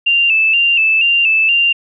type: tone with vibrato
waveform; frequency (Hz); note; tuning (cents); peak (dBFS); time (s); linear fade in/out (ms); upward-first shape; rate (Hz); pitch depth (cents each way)
sine; 2705; E7; +44; -9; 0.06-1.73; 10; square; 2.1; 49
effects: none